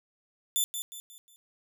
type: tone with echo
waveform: 10% pulse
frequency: 3520 Hz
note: A7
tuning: in tune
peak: -17 dBFS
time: 0.56-0.64 s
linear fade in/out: 0 ms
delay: 180 ms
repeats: 4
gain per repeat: -8 dB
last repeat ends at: 1.36 s
effects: none